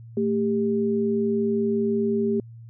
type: tone pair together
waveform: sine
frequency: 223.4 / 398.1 Hz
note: A3 / G4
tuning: +27 / +27 cents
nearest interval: minor seventh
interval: 1000 cents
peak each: -23 dBFS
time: 0.17-2.4 s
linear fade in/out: 2 ms
effects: added 115 Hz sine -40 dBFS peak until 2.69 s